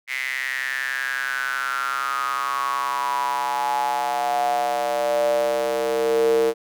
square tone with high-pass filter sweep, 65.41 Hz, C2, in tune, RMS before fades -23 dBFS, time 0.07-6.54 s, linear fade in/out 50 ms, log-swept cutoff 2100 to 430 Hz, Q 8.9, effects none

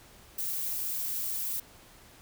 violet noise, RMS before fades -33 dBFS, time 0.38-1.6 s, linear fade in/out 5 ms, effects pink hiss -55 dBFS RMS until 2.21 s

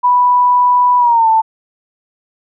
sine tone with pitch glide, 986 to 888.6 Hz, B5 to A5, -3 to +17 cents, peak -7 dBFS, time 0.03-1.42 s, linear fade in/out 20 ms, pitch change -180 cents, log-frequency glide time 0.98-1.28 s, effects none

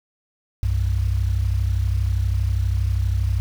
sine tone pair together, 63.8 / 96.26 Hz, C2 / G2, -43 / -31 cents, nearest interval perfect fifth, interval 712 cents, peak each -20 dBFS, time 0.63-3.4 s, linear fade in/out 0 ms, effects tanh soft clip ceiling -10 dBFS + 7-bit

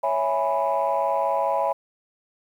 sine chord, C# minor seventh, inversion none, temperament equal, 554.4 / 659.3 / 830.6 / 987.8 Hz, C#5 / E5 / G#5 / B5, 0 / 0 / 0 / 0 cents, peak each -25 dBFS, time 0.03-1.73 s, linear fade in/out 10 ms, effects tanh soft clip ceiling -13 dBFS + 9-bit

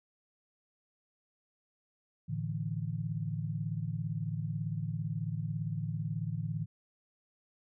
sine chord, A suspended fourth, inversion none, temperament equal, 110 / 146.83 / 164.81 Hz, A2 / D3 / E3, 0 / 0 / 0 cents, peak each -37 / -37 / -37 dBFS, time 2.28-6.66 s, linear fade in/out 20 ms, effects none

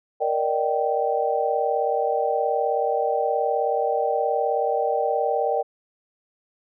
sine chord, Eb major seventh, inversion second, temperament just, 466.7 / 583.4 / 622.3 / 777.8 Hz, Bb4 / D5 / Eb5 / G5, +2 / -12 / 0 / -14 cents, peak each -25 / -26 / -28 / -24 dBFS, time 0.2-5.63 s, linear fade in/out 20 ms, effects none

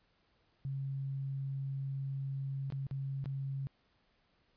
sine tone with dropouts, 136.4 Hz, C#3, 28 cents flat, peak -35 dBFS, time 0.65-3.67 s, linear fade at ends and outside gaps 0 ms, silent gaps 2.702-2.723 / 2.868-2.911 / 3.242-3.258 s, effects pink hiss -73 dBFS RMS until 4.56 s + resampled to 11025 Hz

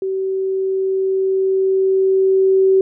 sine tone with level ramp, 382.4 Hz, G4, 43 cents flat, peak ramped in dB -18 to -9 dBFS, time 0.02-2.81 s, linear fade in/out 2 ms, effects none

